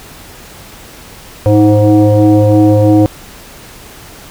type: tone with frequency modulation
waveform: sine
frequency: 103.5 Hz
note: G#2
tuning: 5 cents flat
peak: -4 dBFS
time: 1.46-3.06 s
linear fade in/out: 0 ms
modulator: 210 Hz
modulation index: 2.2
effects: pink hiss -34 dBFS RMS until 4.3 s